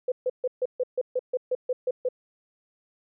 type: tone bursts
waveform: sine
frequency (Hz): 505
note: B4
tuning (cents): +39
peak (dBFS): -22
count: 12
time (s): 0.08-2.088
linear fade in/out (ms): 5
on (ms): 39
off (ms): 140
effects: none